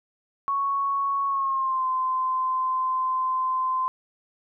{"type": "tone with pitch glide", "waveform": "sine", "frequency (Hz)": [1108.7, 1034.5], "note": ["C#6", "C6"], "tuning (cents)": [0, -20], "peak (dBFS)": -22, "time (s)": [0.48, 3.88], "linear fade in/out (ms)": 0, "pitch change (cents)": -120, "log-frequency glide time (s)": [1.27, 1.86], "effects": []}